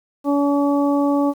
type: harmonic tone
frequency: 284.6 Hz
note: C#4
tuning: 46 cents sharp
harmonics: 1 / 2 / 3 / 4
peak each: -16 / -22 / -26 / -28 dBFS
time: 0.24-1.34 s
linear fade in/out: 50 ms
effects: 8-bit